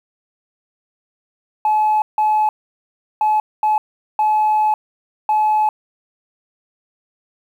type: tone bursts at uneven times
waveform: sine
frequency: 856 Hz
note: A5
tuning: 48 cents flat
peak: -11 dBFS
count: 6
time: 1.65-2.02 / 2.18-2.49 / 3.21-3.4 / 3.63-3.78 / 4.19-4.74 / 5.29-5.69 s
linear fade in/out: 2 ms
effects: tanh soft clip ceiling -10 dBFS + 8-bit